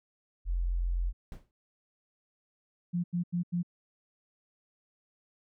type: tone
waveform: sine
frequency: 43.65 Hz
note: F1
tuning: in tune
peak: -27 dBFS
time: 0.45-1.13 s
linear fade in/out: 50 ms
type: noise with exponential decay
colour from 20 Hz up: brown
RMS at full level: -40 dBFS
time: 1.32-1.51 s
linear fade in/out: 1 ms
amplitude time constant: 41 ms
type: tone bursts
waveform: sine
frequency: 174.61 Hz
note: F3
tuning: in tune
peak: -27 dBFS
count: 4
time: 2.93-3.631 s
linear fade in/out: 20 ms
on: 110 ms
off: 87 ms
effects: none